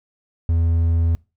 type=tone; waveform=triangle; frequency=83.2 Hz; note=E2; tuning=17 cents sharp; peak=-13 dBFS; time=0.49-1.15 s; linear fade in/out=0 ms; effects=noise-tail reverb RT60 0.3 s tail -25 dB re dry